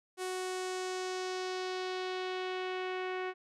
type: tone with low-pass filter sweep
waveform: sawtooth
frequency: 370 Hz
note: F#4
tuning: in tune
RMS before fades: -37 dBFS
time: 0.17-3.34 s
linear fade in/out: 50 ms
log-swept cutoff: 9900 to 2200 Hz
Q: 1.6
effects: none